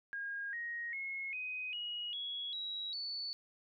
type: tone with pitch steps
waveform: sine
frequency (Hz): 1626 / 1878.6 / 2170 / 2508 / 2897 / 3347 / 3867 / 4468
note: G#6 / A#6 / C#7 / D#7 / F#7 / G#7 / B7 / C#8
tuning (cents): -37 / +13 / -37 / +13 / -37 / +13 / -37 / +13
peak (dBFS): -38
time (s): 0.13-3.33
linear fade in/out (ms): 0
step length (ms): 400
effects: none